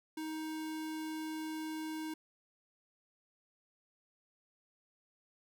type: tone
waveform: square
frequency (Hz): 314.1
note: D#4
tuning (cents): +16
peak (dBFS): -39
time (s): 0.17-2.14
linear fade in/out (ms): 5
effects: none